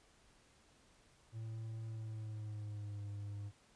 triangle tone with pitch glide, 111.9 to 102.02 Hz, A2 to G#2, +30 to -30 cents, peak -40 dBFS, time 1.32-3.52 s, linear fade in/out 50 ms, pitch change -160 cents, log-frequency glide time 1.87-3.02 s, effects pink hiss -68 dBFS RMS until 3.75 s + resampled to 22050 Hz

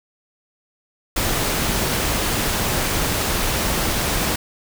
pink noise, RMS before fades -21 dBFS, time 1.16-4.36 s, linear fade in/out 5 ms, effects none

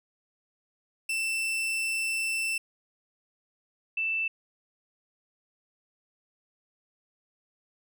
40% pulse / sine tone pair in turn, 2668 / 2654 Hz, E7 / E7, +20 / +11 cents, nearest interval unison, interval 9 cents, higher first, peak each -26 dBFS, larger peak neither, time 1.09-2.58 / 3.97-4.28 s, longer first, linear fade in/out 5 ms, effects none

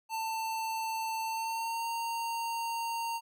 square tone with pitch glide, 892 to 922.9 Hz, A5 to A#5, +23 to -18 cents, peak -33 dBFS, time 0.09-3.21 s, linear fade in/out 50 ms, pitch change +59 cents, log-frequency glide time 1.24-1.88 s, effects none

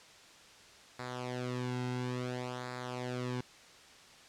sawtooth tone with flanger, 124.9 Hz, B2, 20 cents sharp, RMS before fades -38 dBFS, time 0.99-3.41 s, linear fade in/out 5 ms, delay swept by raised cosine 0.33 to 1.73 ms, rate 0.58 Hz, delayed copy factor -0.75, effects white hiss -56 dBFS RMS until 4.28 s + low-pass 6000 Hz 12 dB/octave

